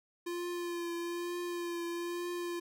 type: tone with vibrato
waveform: square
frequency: 346.3 Hz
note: F4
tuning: 15 cents flat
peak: -36 dBFS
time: 0.26-2.6 s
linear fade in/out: 10 ms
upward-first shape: triangle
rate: 1.1 Hz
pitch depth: 27 cents each way
effects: none